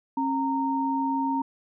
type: tone pair together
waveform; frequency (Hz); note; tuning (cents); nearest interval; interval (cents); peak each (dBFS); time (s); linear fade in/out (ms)
sine; 270.7 / 924; C#4 / A#5; -41 / -16; octave + major sixth; 2125; -26; 0.17-1.42; 5
effects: none